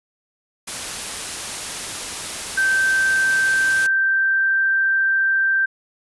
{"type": "noise", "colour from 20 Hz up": "white", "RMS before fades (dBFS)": -28, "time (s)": [0.67, 3.87], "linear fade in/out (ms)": 10}
{"type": "tone with pitch glide", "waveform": "sine", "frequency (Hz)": [1556, 1568.6], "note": ["G6", "G6"], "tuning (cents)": [-13, 1], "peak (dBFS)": -15, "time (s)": [2.57, 5.66], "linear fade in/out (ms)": 10, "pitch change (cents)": 14, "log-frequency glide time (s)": [2.75, 4.59]}
{"effects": ["resampled to 24000 Hz"]}